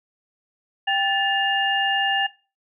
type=tone cluster; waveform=sine; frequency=787 / 1747 / 2822 Hz; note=G5 / A6 / F7; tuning=+7 / -13 / +17 cents; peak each=-23 dBFS; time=0.87-2.27 s; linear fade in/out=10 ms; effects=noise-tail reverb RT60 0.3 s tail -17 dB re dry